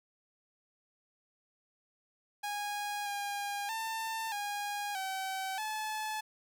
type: tone with pitch steps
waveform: sawtooth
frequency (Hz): 823 / 811 / 895 / 819 / 765 / 863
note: G#5 / G#5 / A5 / G#5 / G5 / A5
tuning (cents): -16 / -41 / +29 / -24 / -42 / -34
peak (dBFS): -31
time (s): 2.43-6.21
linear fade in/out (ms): 10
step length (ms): 630
effects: none